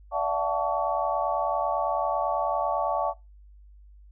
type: tone cluster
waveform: sine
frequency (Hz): 582 / 670 / 740 / 877 / 1129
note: D5 / E5 / F#5 / A5 / C#6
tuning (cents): -16 / +28 / 0 / -6 / +31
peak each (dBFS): -30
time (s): 0.11-3.14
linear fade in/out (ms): 50
effects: noise-tail reverb RT60 0.2 s tail -18 dB re dry + added 50 Hz sine -48 dBFS peak until 4.11 s